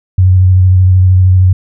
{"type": "tone with vibrato", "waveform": "sine", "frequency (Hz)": 92.5, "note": "F#2", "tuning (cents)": 0, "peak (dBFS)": -3, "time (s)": [0.18, 1.53], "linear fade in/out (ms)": 5, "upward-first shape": "sine", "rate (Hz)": 13, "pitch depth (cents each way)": 24, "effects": []}